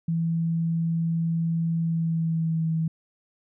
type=tone with pitch glide; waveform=sine; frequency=165.4 to 161.44 Hz; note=E3 to E3; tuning=+6 to -36 cents; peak=-22 dBFS; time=0.08-2.88 s; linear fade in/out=5 ms; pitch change=-42 cents; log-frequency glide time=1.79-2.71 s; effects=none